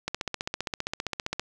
click train, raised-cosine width 0.2 ms, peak -12 dBFS, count 21, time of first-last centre 0.08-1.396 s, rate 15.2 Hz, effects none

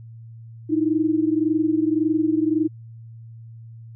sine tone pair together, 308.6 / 330.4 Hz, D#4 / E4, -14 / +4 cents, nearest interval minor second, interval 118 cents, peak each -19 / -22 dBFS, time 0.69-2.68 s, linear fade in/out 20 ms, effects added 114 Hz sine -38 dBFS peak until 3.95 s

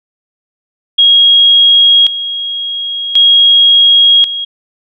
sine tone with tremolo, 3283 Hz, G#7, 21 cents flat, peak -3 dBFS, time 0.98-4.45 s, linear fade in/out 10 ms, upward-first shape square, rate 0.46 Hz, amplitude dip 75%, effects none

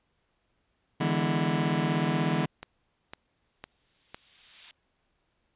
sawtooth chord, E dominant seventh, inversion third, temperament just, 148.33 / 164.81 / 206 / 247.2 Hz, D3 / E3 / G#3 / B3, +18 / 0 / -14 / +2 cents, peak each -26 / -24 / -28 / -28 dBFS, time 1-2.46 s, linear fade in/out 10 ms
click train, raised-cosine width 0.3 ms, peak -23 dBFS, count 4, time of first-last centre 2.63-4.145 s, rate 1.98 Hz
violet noise with exponential growth, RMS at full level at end -29 dBFS, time 3.42-4.71 s, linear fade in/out 0 ms, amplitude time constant 280 ms
effects pink hiss -74 dBFS RMS until 5.55 s + resampled to 8000 Hz

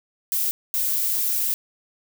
violet noise bursts at uneven times, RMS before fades -23 dBFS, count 2, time 0.32-0.51 / 0.74-1.54 s, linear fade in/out 0 ms, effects none

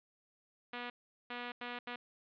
5% pulse tone bursts at uneven times, 243.1 Hz, B3, 27 cents flat, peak -29 dBFS, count 4, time 0.73-0.9 / 1.3-1.52 / 1.61-1.79 / 1.87-1.96 s, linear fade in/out 5 ms, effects resampled to 11025 Hz

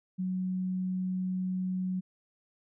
sine tone, 185 Hz, F#3, in tune, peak -29 dBFS, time 0.18-2.01 s, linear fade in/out 20 ms, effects none

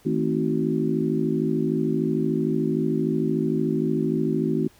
harmonic tone with a mistuned harmonic, 53.3 Hz, G#1, 46 cents sharp, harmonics 3 / 4 / 5 / 6 / 7, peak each -27 / -27 / -27 / -27 / -27 dBFS, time 0.05-4.68 s, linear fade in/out 10 ms, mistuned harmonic 4, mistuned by +76 cents, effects pink hiss -56 dBFS RMS until 4.79 s

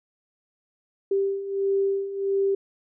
sine beating tone pair, 392 / 393.5 Hz, G4 / G4, 0 / +7 cents, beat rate 1.5 Hz, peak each -28 / -23 dBFS, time 1.11-2.55 s, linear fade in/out 5 ms, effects none

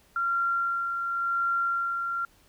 sine tone with tremolo, 1378 Hz, F6, 24 cents flat, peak -23 dBFS, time 0.16-2.25 s, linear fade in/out 2 ms, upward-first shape sine, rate 0.92 Hz, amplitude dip 40%, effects pink hiss -61 dBFS RMS until 2.48 s

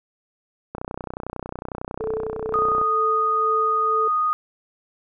click train, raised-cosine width 1 ms, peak -16 dBFS, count 65, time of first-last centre 0.75-2.815 s, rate 31 Hz
sine tone with tremolo, 440 Hz, A4, in tune, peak -23 dBFS, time 2-4.08 s, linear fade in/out 5 ms, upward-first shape sine, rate 2.1 Hz, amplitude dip 45%
sine tone, 1239 Hz, D#6, 8 cents flat, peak -18 dBFS, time 2.54-4.33 s, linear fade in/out 0 ms
effects none

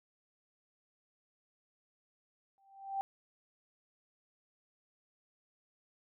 sine tone with exponential growth, 783 Hz, G5, 2 cents flat, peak -30 dBFS, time 2.58-3.01 s, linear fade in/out 0 ms, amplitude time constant 92 ms, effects none

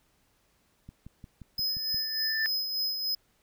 click train, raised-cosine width 5 ms, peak -32 dBFS, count 7, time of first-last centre 0.89-1.944 s, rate 5.69 Hz
square tone with tremolo, 5070 Hz, D#8, 32 cents sharp, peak -27 dBFS, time 1.58-3.15 s, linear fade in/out 5 ms, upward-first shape sine, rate 3.4 Hz, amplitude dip 45%
sine tone with exponential growth, 1773 Hz, A6, 13 cents sharp, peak -24 dBFS, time 1.67-2.46 s, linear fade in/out 0 ms, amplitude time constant 170 ms
effects pink hiss -69 dBFS RMS until 3.42 s

